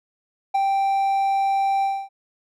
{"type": "tone with ADSR envelope", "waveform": "triangle", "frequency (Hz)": 784, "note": "G5", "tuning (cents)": 0, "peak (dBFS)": -13, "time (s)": [0.54, 2.09], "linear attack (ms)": 13, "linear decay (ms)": 8, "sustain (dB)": -3, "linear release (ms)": 260, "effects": []}